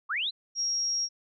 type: linear sweep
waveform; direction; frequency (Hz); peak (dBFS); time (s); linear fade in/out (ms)
sine; up; 1044 to 4186; -27; 0.09-0.31; 20
type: tone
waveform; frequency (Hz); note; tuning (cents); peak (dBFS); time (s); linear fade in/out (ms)
sine; 5600; F8; +4; -26; 0.55-1.09; 50
effects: none